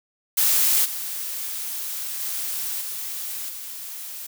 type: noise with level steps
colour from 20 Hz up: blue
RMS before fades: -19 / -30 / -28 / -31 / -35 dBFS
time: 0.37-4.27 s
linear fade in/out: 10 ms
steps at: 0.84 / 2.2 / 2.8 / 3.48 s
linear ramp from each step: 20 ms
effects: none